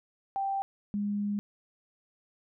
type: tone pair in turn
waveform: sine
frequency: 784 / 204.8 Hz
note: G5 / G#3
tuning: 0 / -24 cents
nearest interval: octave + major seventh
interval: 2324 cents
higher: first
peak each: -28 dBFS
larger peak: neither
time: 0.36-0.62 / 0.94-1.39 s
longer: second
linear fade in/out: 0 ms
effects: none